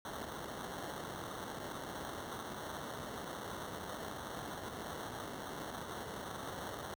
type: noise with sample-and-hold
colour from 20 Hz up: white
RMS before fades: -44 dBFS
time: 0.05-6.94 s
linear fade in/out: 2 ms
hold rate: 2450 Hz
effects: high-pass 60 Hz 12 dB/octave